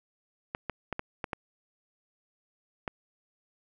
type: clicks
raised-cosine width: 0.5 ms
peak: -17 dBFS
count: 7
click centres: 0.549 / 0.697 / 0.927 / 0.994 / 1.242 / 1.332 / 2.878 s
effects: none